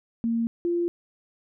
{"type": "tone pair in turn", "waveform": "sine", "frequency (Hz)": [230.5, 345.4], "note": ["A#3", "F4"], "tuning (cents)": [-19, -19], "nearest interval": "perfect fifth", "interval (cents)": 700, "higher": "second", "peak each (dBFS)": -22, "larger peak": "neither", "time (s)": [[0.24, 0.47], [0.65, 0.88]], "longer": "neither", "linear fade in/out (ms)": 0, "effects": []}